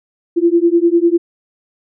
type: beating tone pair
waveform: sine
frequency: 336.3 / 346.3 Hz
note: E4 / F4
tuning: +35 / -15 cents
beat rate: 10 Hz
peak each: -12 dBFS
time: 0.36-1.18 s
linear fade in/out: 20 ms
effects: none